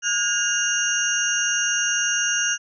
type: tone cluster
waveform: sine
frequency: 1440 / 1628 / 2822 / 5750 / 6340 Hz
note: F#6 / G#6 / F7 / F8 / G8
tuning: -47 / -35 / +17 / +50 / +19 cents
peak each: -26 dBFS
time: 0.02-2.58 s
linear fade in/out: 50 ms
effects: none